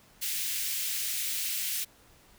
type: high-pass noise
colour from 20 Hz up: white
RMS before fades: -32 dBFS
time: 0.21-1.85 s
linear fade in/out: 20 ms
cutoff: 2000 Hz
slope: 24 dB/octave
effects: pink hiss -59 dBFS RMS until 2.38 s